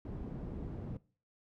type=low-pass noise; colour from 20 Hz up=white; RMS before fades=-42 dBFS; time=0.05-0.97 s; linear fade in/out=2 ms; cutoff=210 Hz; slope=12 dB/octave; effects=noise-tail reverb RT60 0.4 s tail -20 dB re dry